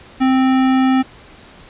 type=tone with hard clipping; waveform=sine; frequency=261.6 Hz; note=C4; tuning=in tune; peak=-13 dBFS; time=0.2-1.03 s; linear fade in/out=20 ms; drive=18 dB; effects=pink hiss -42 dBFS RMS until 1.69 s + resampled to 8000 Hz